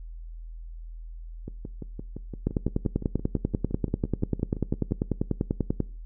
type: two click trains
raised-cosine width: 3 ms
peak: -22 / -11 dBFS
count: 21 / 35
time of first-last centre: 1.48-4.911 / 2.47-5.803 s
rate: 5.83 / 10.2 Hz
effects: noise-tail reverb RT60 0.4 s tail -22 dB re dry + added 41 Hz sine -37 dBFS peak until 6.05 s